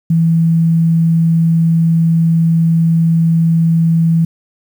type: tone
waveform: sine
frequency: 164.81 Hz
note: E3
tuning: in tune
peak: -8 dBFS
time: 0.1-4.25 s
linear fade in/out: 5 ms
effects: 7-bit